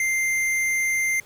sine tone with hard clipping, 2093 Hz, C7, in tune, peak -22 dBFS, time 0-1.2 s, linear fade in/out 2 ms, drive 13 dB, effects pink hiss -51 dBFS RMS until 1.25 s

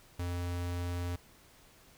square tone, 87.9 Hz, F2, 12 cents sharp, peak -34 dBFS, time 0.19-1.16 s, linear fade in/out 5 ms, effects pink hiss -60 dBFS RMS until 1.97 s

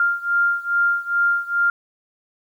sine beating tone pair, 1396.9 / 1399.3 Hz, F6 / F6, 0 / +3 cents, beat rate 2.4 Hz, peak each -19 / -21 dBFS, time 0-1.7 s, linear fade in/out 2 ms, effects 9-bit

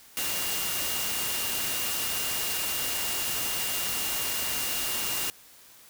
sine tone in noise, 2816 Hz, F7, 14 cents sharp, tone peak -37 dBFS, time 0.17-5.3 s, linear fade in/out 0 ms, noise white, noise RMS -30 dBFS, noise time 0.17-5.3 s, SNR -10 dB, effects white hiss -53 dBFS RMS until 5.89 s

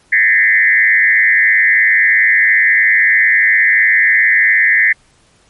sine tone with frequency modulation, 1928 Hz, B6, 42 cents flat, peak -7 dBFS, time 0.12-4.93 s, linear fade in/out 10 ms, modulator 103 Hz, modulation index 2, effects pink hiss -52 dBFS RMS until 5.49 s + MP3 48 kbps

